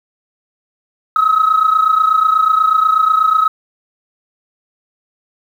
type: tone pair together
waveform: sine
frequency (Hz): 1271.8 / 1300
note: D#6 / E6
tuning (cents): +38 / -24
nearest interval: unison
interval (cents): 38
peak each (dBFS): -10 / -13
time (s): 1.16-3.48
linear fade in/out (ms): 2
effects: tanh soft clip ceiling -4 dBFS + 7-bit